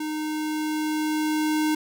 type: tone with level ramp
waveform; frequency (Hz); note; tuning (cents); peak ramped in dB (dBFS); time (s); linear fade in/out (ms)
square; 307.7; D#4; -19; -28 to -21; 0-1.75; 5
effects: none